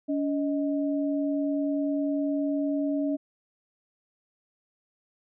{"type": "tone pair together", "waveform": "sine", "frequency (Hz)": [284.6, 625], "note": ["C#4", "D#5"], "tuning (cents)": [46, 8], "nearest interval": "octave + major second", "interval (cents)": 1362, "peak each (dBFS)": [-25, -32], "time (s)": [0.08, 3.17], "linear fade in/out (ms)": 20, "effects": []}